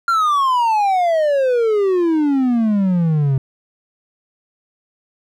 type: exponential sweep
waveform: triangle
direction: down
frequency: 1396.9 to 130.81 Hz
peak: -11 dBFS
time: 0.08-3.38 s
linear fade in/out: 2 ms
effects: none